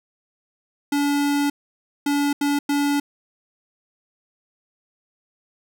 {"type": "tone bursts at uneven times", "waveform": "square", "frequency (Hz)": 286.6, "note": "D4", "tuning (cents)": -42, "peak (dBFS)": -19, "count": 4, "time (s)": [[0.92, 1.5], [2.06, 2.33], [2.41, 2.59], [2.69, 3]], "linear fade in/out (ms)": 5, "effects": []}